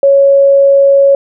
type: tone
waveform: sine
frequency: 554.4 Hz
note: C#5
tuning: in tune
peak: -3 dBFS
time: 0.03-1.15 s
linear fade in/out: 2 ms
effects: none